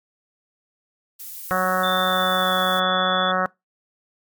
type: noise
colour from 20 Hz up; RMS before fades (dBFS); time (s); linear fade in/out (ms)
violet; -35; 1.19-2.8; 10
type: harmonic tone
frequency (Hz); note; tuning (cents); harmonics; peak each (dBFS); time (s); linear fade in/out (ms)
185; F#3; 0; 1 / 2 / 3 / 4 / 5 / 6 / 7 / 8 / 9 / 10; -28 / -35 / -25 / -26 / -36 / -26 / -24 / -27 / -32 / -34; 1.51-3.46; 0
type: tone with pitch glide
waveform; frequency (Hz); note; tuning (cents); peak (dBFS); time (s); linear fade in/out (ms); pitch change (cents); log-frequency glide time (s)
sine; 3546 to 3447; A7 to A7; +13 to -36; -24; 1.83-3.32; 10; -49; 2.06-2.55
effects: noise-tail reverb RT60 0.2 s tail -23 dB re dry + MP3 96 kbps